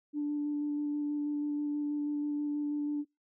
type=tone with vibrato; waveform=sine; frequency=293.7 Hz; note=D4; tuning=in tune; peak=-29 dBFS; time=0.13-3.05 s; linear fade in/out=50 ms; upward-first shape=square; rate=6.2 Hz; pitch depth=8 cents each way; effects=noise-tail reverb RT60 0.2 s tail -25 dB re dry + tanh soft clip ceiling -25 dBFS